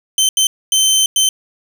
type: tone bursts at uneven times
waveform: 20% pulse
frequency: 3090 Hz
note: G7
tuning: 26 cents flat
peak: -5 dBFS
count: 4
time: 0.18-0.29 / 0.37-0.47 / 0.72-1.06 / 1.16-1.29 s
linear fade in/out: 2 ms
effects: none